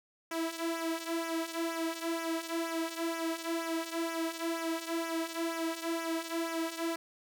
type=tone with flanger; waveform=sawtooth; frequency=330 Hz; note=E4; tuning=2 cents sharp; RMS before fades=-35 dBFS; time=0.31-6.96 s; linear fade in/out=5 ms; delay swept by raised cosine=0.23 to 3.13 ms; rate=2.1 Hz; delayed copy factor=-0.7; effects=none